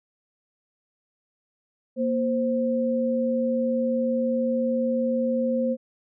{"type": "tone pair together", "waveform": "sine", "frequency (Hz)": [235.7, 523.3], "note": ["A#3", "C5"], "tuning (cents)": [19, 0], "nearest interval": "octave + major second", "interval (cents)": 1381, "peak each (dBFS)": -24, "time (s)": [1.96, 5.77], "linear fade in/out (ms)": 50, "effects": []}